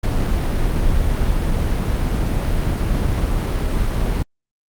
brown noise, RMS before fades -18 dBFS, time 0.03-4.23 s, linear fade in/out 10 ms, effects Opus 48 kbps

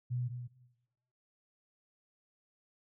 sine tone pair in turn, 123.47 / 122.86 Hz, B2 / B2, 0 / -9 cents, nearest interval unison, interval 9 cents, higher first, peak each -32 / -39 dBFS, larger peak first, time 0.1-0.29 / 0.29-0.48 s, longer neither, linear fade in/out 20 ms, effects noise-tail reverb RT60 1.0 s tail -17 dB re dry

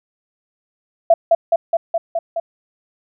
sine tone with echo, 669 Hz, E5, 25 cents sharp, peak -6 dBFS, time 1.1-1.14 s, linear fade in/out 5 ms, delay 210 ms, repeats 6, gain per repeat -2 dB, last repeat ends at 2.4 s, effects none

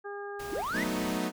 harmonic tone, 405.3 Hz, G#4, 42 cents flat, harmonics 1 / 2 / 3 / 4, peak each -38 / -43 / -46 / -44 dBFS, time 0.04-0.63 s, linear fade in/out 20 ms
pink noise, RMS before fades -44 dBFS, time 0.39-1.18 s, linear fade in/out 10 ms
triangle linear sweep, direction up, 259 to 2093 Hz, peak -29 dBFS, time 0.52-0.84 s, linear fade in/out 10 ms
sawtooth chord, B dominant seventh, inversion second, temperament equal, 185 / 220 / 246.9 / 311.1 Hz, F#3 / A3 / B3 / D#4, 0 / 0 / 0 / 0 cents, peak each -31 dBFS, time 0.72-1.32 s, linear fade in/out 50 ms
effects none

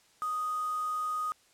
sine tone with quantisation, 1244.5 Hz, D#6, in tune, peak -30 dBFS, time 0.22-1.32 s, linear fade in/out 0 ms, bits 7, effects white hiss -64 dBFS RMS until 1.53 s + low-pass 9000 Hz 12 dB/octave

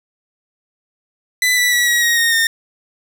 sawtooth tone with pitch steps, 1998 / 1968.2 / 1938.9 / 1910 / 1881.5 / 1853.5 / 1825.8 Hz, B6 / B6 / B6 / A#6 / A#6 / A#6 / A#6, +20 / -6 / -32 / +42 / +16 / -10 / -36 cents, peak -9 dBFS, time 1.42-2.47 s, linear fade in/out 2 ms, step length 150 ms, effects none

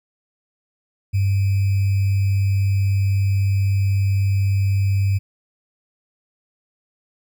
sine tone with sample-and-hold, 98.1 Hz, G2, 2 cents sharp, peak -15 dBFS, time 1.13-5.19 s, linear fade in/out 20 ms, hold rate 2450 Hz, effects none

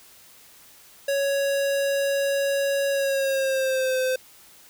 square tone with pitch glide, 556 to 515.8 Hz, C#5 to C5, +5 to -25 cents, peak -22 dBFS, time 1.08-4.16 s, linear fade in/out 5 ms, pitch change -130 cents, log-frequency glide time 2.9-3.99 s, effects white hiss -51 dBFS RMS until 4.69 s

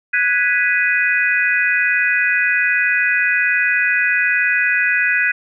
sine chord, G# minor seventh, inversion third, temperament equal, 1480 / 1661.2 / 1975.5 / 2489 Hz, F#6 / G#6 / B6 / D#7, 0 / 0 / 0 / 0 cents, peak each -19 dBFS, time 0.13-5.32 s, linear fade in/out 10 ms, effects none

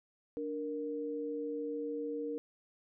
sine tone pair together, 293.7 / 466.7 Hz, D4 / A#4, 0 / +2 cents, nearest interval minor sixth, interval 802 cents, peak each -39 / -37 dBFS, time 0.37-2.38 s, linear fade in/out 0 ms, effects none

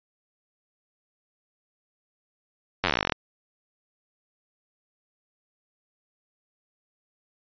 slowing click train, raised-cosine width 0.3 ms, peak -6 dBFS, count 18, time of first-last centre 2.84-3.122 s, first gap 10 ms, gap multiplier 1.06, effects resampled to 11025 Hz

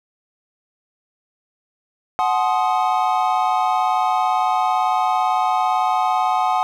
triangle chord, F# diminished seventh, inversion none, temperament equal with one note detuned, 740 / 857.9 / 1046.5 / 1244.5 Hz, F#5 / A5 / C6 / Eb6, 0 / -44 / 0 / 0 cents, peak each -17 / -20 / -22 / -22 dBFS, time 2.19-6.63 s, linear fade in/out 0 ms, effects none

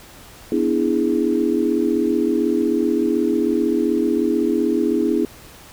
sine chord, E dominant seventh, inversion second, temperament equal, 246.9 / 293.7 / 329.6 / 415.3 Hz, B3 / D4 / E4 / G#4, 0 / 0 / 0 / 0 cents, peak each -22 / -22 / -20 / -22 dBFS, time 0.52-5.25 s, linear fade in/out 2 ms, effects pink hiss -43 dBFS RMS until 5.72 s

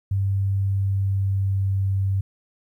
sine tone with pitch glide, 98 to 97.1 Hz, G2 to G2, 0 to -16 cents, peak -19 dBFS, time 0.11-2.21 s, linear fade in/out 5 ms, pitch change -16 cents, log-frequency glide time 0.66-1.83 s, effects 10-bit

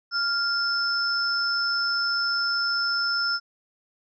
sine tone pair together, 1396.9 / 5265 Hz, F6 / E8, 0 / -3 cents, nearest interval octave + major seventh, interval 2297 cents, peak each -25 dBFS, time 0.11-3.4 s, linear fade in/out 50 ms, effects none

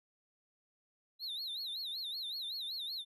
triangle tone with vibrato, 3930 Hz, B7, 9 cents flat, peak -37 dBFS, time 1.19-3.05 s, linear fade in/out 50 ms, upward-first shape sine, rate 5.3 Hz, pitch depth 180 cents each way, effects none

